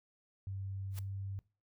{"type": "tone with pitch glide", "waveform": "sine", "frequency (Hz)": [97.1, 97.78], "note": ["G2", "G2"], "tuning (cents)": [-16, -4], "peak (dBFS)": -38, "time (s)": [0.47, 1.39], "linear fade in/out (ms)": 0, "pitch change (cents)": 12, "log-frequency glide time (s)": [0.98, 1.08]}
{"type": "noise with exponential growth", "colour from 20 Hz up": "white", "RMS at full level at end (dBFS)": -44, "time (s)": [0.9, 0.99], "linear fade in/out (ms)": 2, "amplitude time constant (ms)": 18}
{"effects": ["noise-tail reverb RT60 0.3 s tail -20 dB re dry"]}